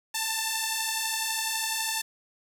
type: beating tone pair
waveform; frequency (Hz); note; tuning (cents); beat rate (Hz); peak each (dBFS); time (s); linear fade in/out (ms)
5% pulse; 880 / 892; A5 / A5; 0 / +23; 12; -20 / -17; 0.14-2.02; 10
effects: 9-bit